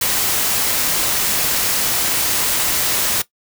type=noise; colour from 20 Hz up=white; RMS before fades=-18 dBFS; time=0.01-3.22 s; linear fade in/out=5 ms; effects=noise-tail reverb RT60 0.1 s tail -17 dB re dry